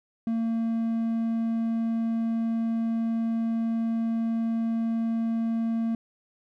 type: tone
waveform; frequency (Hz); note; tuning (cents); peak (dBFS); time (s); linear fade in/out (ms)
triangle; 227.7; A#3; -40; -22; 0.27-5.95; 2
effects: none